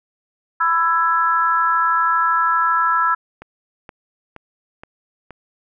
harmonic tone, 332.6 Hz, E4, 16 cents sharp, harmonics 3 / 4 / 5, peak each -20 / -16 / -22 dBFS, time 0.6-3.15 s, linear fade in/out 10 ms
click train, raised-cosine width 0.5 ms, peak -21 dBFS, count 5, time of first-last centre 3.42-5.307 s, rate 2.12 Hz
effects none

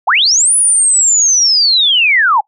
sine linear two-way sweep, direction up then down, 610 to 9970 to 777 Hz, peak -7 dBFS, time 0.07-2.41 s, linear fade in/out 10 ms, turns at 0.55 s, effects noise-tail reverb RT60 0.1 s tail -24 dB re dry

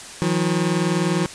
25% pulse tone pair together, 160 / 180.01 Hz, D#3 / F#3, +49 / -47 cents, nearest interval major second, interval 204 cents, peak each -18 / -17 dBFS, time 0.22-1.26 s, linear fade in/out 0 ms, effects white hiss -37 dBFS RMS until 1.34 s + resampled to 22050 Hz

